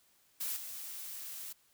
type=noise with level steps; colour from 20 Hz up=blue; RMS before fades=-37 / -44 dBFS; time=0.4-1.53 s; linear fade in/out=10 ms; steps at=0.56 s; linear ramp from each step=10 ms; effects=white hiss -69 dBFS RMS until 1.73 s